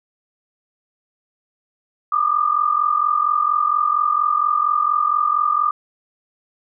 sine tone pair together, 1182.7 / 1227 Hz, D6 / D#6, +12 / -25 cents, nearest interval minor second, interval 63 cents, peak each -18 / -18 dBFS, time 2.12-5.71 s, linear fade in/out 5 ms, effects none

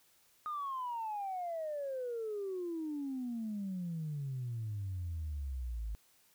sine exponential sweep, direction down, 1244.5 to 51.7 Hz, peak -35 dBFS, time 0.46-5.95 s, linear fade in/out 0 ms, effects tanh soft clip ceiling -32 dBFS + white hiss -68 dBFS RMS until 6.34 s

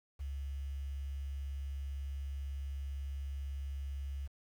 sine tone with quantisation, 69 Hz, C#2, 7 cents flat, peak -37 dBFS, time 0.19-4.28 s, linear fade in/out 20 ms, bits 10, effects none

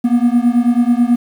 triangle beating tone pair, 235.9 / 245.1 Hz, A#3 / B3, +21 / -13 cents, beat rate 9.2 Hz, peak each -11 dBFS, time 0.04-1.16 s, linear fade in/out 10 ms, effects 7-bit

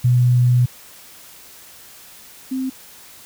sine tone pair in turn, 123.47 / 261.6 Hz, B2 / C4, 0 / 0 cents, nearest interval octave + minor second, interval 1300 cents, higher second, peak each -11 / -20 dBFS, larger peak first, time 0.04-0.66 / 2.51-2.7 s, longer first, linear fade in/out 10 ms, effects white hiss -43 dBFS RMS until 3.25 s

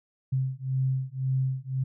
sine beating tone pair, 130.8 / 132.7 Hz, C3 / C3, 0 / +25 cents, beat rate 1.9 Hz, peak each -28 dBFS, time 0.32-1.84 s, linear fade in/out 10 ms, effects none

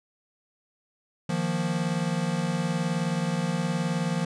square chord, Eb suspended second, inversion none, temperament equal, 155.56 / 174.61 / 233.1 Hz, Eb3 / F3 / Bb3, 0 / 0 / 0 cents, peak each -31 / -28 / -34 dBFS, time 1.29-4.25 s, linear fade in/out 5 ms, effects resampled to 22050 Hz

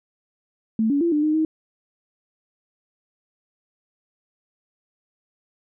sine tone with pitch steps, 221.3 / 283.9 / 339.7 / 298.3 / 307 / 315.3 Hz, A3 / C#4 / F4 / D4 / D#4 / D#4, +10 / +41 / -48 / +27 / -23 / +23 cents, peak -17 dBFS, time 0.79-1.45 s, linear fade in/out 2 ms, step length 110 ms, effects none

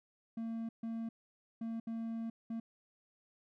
triangle tone bursts at uneven times, 227.3 Hz, A#3, 43 cents flat, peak -35 dBFS, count 5, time 0.37-0.69 / 0.83-1.09 / 1.61-1.8 / 1.87-2.3 / 2.5-2.6 s, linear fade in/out 5 ms, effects none

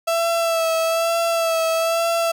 35% pulse tone with vibrato, 662 Hz, E5, 7 cents sharp, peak -16 dBFS, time 0.07-2.32 s, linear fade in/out 10 ms, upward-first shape sine, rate 1.1 Hz, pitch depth 29 cents each way, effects none

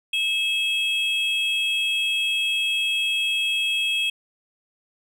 triangle tone pair together, 2600 / 3276 Hz, E7 / G#7, -24 / -24 cents, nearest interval major third, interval 400 cents, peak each -22 dBFS, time 0.13-4.1 s, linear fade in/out 5 ms, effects none

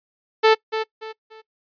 sawtooth tone with echo, 440 Hz, A4, in tune, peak -7 dBFS, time 0.43-0.55 s, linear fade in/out 20 ms, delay 290 ms, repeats 3, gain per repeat -10 dB, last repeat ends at 1.42 s, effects noise-tail reverb RT60 0.1 s tail -22 dB re dry + resampled to 11025 Hz

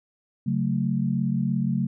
sine chord, F# minor, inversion second, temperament just, 138.75 / 185 / 222 Hz, C#3 / F#3 / A3, +2 / 0 / +16 cents, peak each -26 dBFS, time 0.46-1.87 s, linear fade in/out 10 ms, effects none

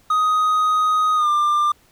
triangle tone with pitch glide, 1251 to 1192.4 Hz, D#6 to D6, +9 to +26 cents, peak -13 dBFS, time 0.1-1.72 s, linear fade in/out 5 ms, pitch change -83 cents, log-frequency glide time 1.15-1.29 s, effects pink hiss -56 dBFS RMS until 1.91 s

